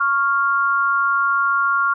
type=tone pair together; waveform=sine; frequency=1108.7 / 1396.9 Hz; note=C#6 / F6; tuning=0 / 0 cents; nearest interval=major third; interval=400 cents; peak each=-19 / -17 dBFS; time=0-1.94 s; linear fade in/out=10 ms; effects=none